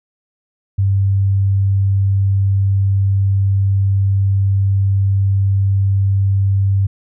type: tone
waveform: sine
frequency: 98 Hz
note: G2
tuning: in tune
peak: -11 dBFS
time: 0.78-6.87 s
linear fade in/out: 10 ms
effects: none